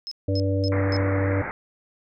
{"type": "tone bursts", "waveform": "sine", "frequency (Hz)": 5170, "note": "E8", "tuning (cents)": -34, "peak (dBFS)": -30, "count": 4, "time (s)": [0.07, 0.966], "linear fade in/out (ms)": 0, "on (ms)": 44, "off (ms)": 240}
{"type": "harmonic tone", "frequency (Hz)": 97.1, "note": "G2", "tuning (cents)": -16, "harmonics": [1, 3, 5, 6], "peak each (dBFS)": [-22, -27, -29, -30], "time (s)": [0.28, 1.42], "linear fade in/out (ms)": 5}
{"type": "low-pass noise", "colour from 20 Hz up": "white", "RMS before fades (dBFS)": -32, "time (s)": [0.72, 1.51], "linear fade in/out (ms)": 0, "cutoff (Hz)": 2200, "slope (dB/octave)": 96}
{"effects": []}